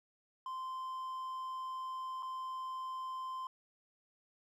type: tone with dropouts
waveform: triangle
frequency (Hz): 1039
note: C6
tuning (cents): -12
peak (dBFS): -37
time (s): 0.46-3.47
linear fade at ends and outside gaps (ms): 2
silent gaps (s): 2.225-2.229
effects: none